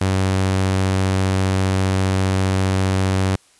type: tone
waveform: sawtooth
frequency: 95 Hz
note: F#2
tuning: 46 cents sharp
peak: -12 dBFS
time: 0.01-3.36 s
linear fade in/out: 5 ms
effects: white hiss -54 dBFS RMS until 3.59 s + resampled to 24000 Hz